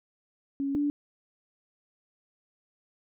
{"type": "tone pair in turn", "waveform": "sine", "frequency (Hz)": [277.2, 290.1], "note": ["C#4", "D4"], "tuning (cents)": [0, -21], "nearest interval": "minor second", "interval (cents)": 79, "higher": "second", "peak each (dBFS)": [-27, -24], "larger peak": "second", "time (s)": [[0.6, 0.75], [0.75, 0.9]], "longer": "neither", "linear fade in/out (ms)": 0, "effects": []}